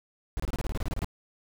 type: noise bursts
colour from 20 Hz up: brown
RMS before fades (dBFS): -29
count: 13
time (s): 0.37-1.045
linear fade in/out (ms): 0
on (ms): 27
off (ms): 27
effects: none